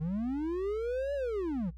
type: linear two-way sweep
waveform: triangle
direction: up then down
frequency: 146.83 to 578 to 152.9 Hz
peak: -28 dBFS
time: 0-1.71 s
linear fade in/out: 20 ms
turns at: 1.14 s
effects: noise-tail reverb RT60 0.1 s tail -19 dB re dry + added 60 Hz sine -44 dBFS peak until 1.77 s